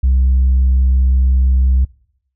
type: tone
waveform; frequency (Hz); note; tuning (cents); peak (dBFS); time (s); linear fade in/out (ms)
sine; 64.7; C2; -19; -7; 0.03-1.85; 10
effects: noise-tail reverb RT60 0.7 s tail -24 dB re dry + tanh soft clip ceiling -7 dBFS